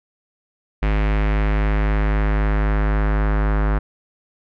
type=tone with low-pass filter sweep; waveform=square; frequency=51.91 Hz; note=G#1; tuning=in tune; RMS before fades=-18 dBFS; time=0.82-3.79 s; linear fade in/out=10 ms; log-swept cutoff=2300 to 1500 Hz; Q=2; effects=none